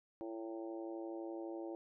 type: harmonic tone with a mistuned harmonic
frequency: 111.9 Hz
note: A2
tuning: 30 cents sharp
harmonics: 3 / 4 / 5 / 6 / 7 / 8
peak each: -43 / -53 / -49 / -57 / -54 / -61 dBFS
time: 0.21-1.75 s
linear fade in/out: 0 ms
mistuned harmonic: 8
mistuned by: +33 cents
effects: none